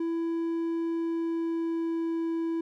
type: tone with pitch glide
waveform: triangle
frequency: 332.3 to 330.2 Hz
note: E4 to E4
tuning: +14 to +3 cents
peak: -25 dBFS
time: 0-2.61 s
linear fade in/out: 5 ms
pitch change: -11 cents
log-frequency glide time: 0.92-2.3 s
effects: none